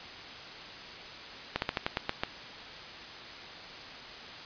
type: slowing click train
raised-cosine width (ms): 0.3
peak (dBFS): -12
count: 8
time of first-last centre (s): 1.56-2.235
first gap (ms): 61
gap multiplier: 1.15
effects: white hiss -44 dBFS RMS until 4.45 s + resampled to 11025 Hz